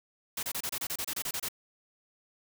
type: noise bursts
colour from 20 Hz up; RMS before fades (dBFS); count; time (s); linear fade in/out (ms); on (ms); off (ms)
white; -34; 13; 0.37-1.486; 5; 60; 28
effects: none